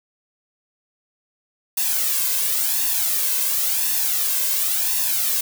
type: noise with flanger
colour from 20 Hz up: blue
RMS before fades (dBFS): -21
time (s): 1.77-5.41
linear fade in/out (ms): 5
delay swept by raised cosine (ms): 1.1 to 1.94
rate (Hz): 0.94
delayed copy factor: +0.7
effects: none